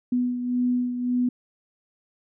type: beating tone pair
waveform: sine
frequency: 246.9 / 248.7 Hz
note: B3 / B3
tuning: 0 / +12 cents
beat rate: 1.8 Hz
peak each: -22 / -30 dBFS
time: 0.12-1.29 s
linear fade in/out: 5 ms
effects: none